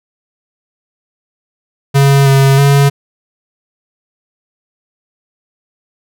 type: tone with pitch steps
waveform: square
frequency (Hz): 138.9 / 136.4 / 140.4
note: C#3 / C#3 / C#3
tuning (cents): +4 / -28 / +22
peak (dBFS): -6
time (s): 1.94-2.9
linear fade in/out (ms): 20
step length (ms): 320
effects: none